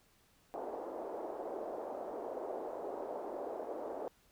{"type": "band-pass noise", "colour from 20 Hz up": "white", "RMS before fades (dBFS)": -42, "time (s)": [0.54, 4.08], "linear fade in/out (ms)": 0, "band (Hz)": [350, 700], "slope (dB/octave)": 24, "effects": ["pink hiss -69 dBFS RMS until 4.31 s"]}